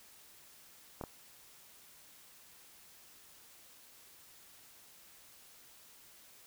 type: clicks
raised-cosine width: 1 ms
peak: -26 dBFS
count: 2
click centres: 1.012 / 1.038 s
effects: white hiss -59 dBFS RMS until 6.46 s